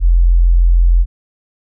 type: tone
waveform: sine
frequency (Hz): 43.12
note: F1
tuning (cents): -21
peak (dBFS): -6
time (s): 0-1.06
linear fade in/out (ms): 50
effects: none